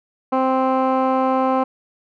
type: tone with low-pass filter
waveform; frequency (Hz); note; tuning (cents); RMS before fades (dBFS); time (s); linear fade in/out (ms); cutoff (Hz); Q
15% pulse; 261.6; C4; 0; -18; 0.32-1.64; 10; 1200; 1.4
effects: none